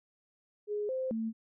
sine tone with pitch steps, 416.5 / 520 / 223.7 Hz, G#4 / C5 / A3, +5 / -11 / +29 cents, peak -31 dBFS, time 0.67-1.33 s, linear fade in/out 50 ms, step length 220 ms, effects none

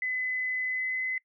sine tone with pitch glide, 2017 to 2033 Hz, B6 to B6, +36 to +50 cents, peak -28 dBFS, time 0.02-1.18 s, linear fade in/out 2 ms, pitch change +14 cents, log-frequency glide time 0.66-1.03 s, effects noise-tail reverb RT60 0.1 s tail -22 dB re dry

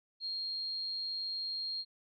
sine tone, 4233 Hz, C8, 19 cents sharp, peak -35 dBFS, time 0.2-1.85 s, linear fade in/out 50 ms, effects none

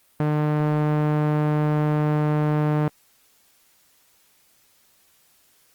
sawtooth tone with low-pass filter, 150.7 Hz, D3, 45 cents sharp, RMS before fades -21 dBFS, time 0.2-2.88 s, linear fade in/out 2 ms, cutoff 1400 Hz, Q 0.67, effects white hiss -60 dBFS RMS until 5.74 s + Opus 32 kbps

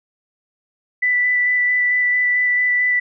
sine tone with vibrato, 1981 Hz, B6, 5 cents sharp, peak -14 dBFS, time 1.02-3 s, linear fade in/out 10 ms, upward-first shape square, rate 4.5 Hz, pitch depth 8 cents each way, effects none

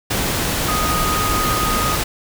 sine tone in noise, 1244.5 Hz, D#6, in tune, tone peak -20 dBFS, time 0.68-1.96 s, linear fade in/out 10 ms, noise pink, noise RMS -20 dBFS, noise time 0.1-2.04 s, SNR -3 dB, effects none

